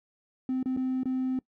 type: tone with dropouts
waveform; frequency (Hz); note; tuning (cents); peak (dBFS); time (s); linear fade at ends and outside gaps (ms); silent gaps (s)
triangle; 258.7; C4; -19; -23; 0.49-1.39; 2; 0.629-0.658 / 0.765-0.772 / 1.033-1.056
effects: noise-tail reverb RT60 0.1 s tail -24 dB re dry + tanh soft clip ceiling -22 dBFS